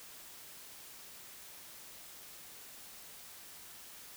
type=silence; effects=white hiss -52 dBFS RMS until 4.16 s